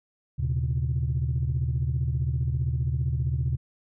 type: tone cluster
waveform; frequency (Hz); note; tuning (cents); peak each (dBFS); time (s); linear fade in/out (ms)
sine; 77.2 / 120.1 / 135.3; D#2 / B2 / C#3; -13 / -48 / -42; -27; 0.38-3.57; 20
effects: tanh soft clip ceiling -17 dBFS